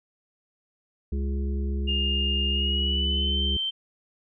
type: harmonic tone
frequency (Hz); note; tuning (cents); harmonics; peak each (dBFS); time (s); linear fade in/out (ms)
68.7; C#2; -15; 1 / 3 / 5 / 6; -25 / -34 / -39 / -41; 1.12-3.57; 5
type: tone with pitch glide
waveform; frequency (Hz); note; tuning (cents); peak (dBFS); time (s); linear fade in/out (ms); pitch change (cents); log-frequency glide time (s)
sine; 2823 to 3114; F7 to G7; +18 to -12; -25; 1.87-3.71; 20; +170; 2.5-3.43
effects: none